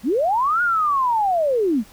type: linear two-way sweep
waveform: sine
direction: up then down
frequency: 193.1 to 1456 to 193.1 Hz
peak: -16 dBFS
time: 0.03-1.84 s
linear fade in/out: 50 ms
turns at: 0.62 s
effects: pink hiss -48 dBFS RMS until 1.92 s